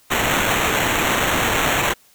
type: noise with sample-and-hold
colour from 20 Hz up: white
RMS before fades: -19 dBFS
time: 0.1-1.94 s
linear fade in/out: 20 ms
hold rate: 4900 Hz
effects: white hiss -54 dBFS RMS until 2.14 s